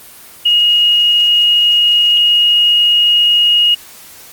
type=tone; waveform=sine; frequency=2874 Hz; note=F7; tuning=49 cents sharp; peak=-7 dBFS; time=0.45-3.75 s; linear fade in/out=10 ms; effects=white hiss -37 dBFS RMS until 4.32 s + Opus 24 kbps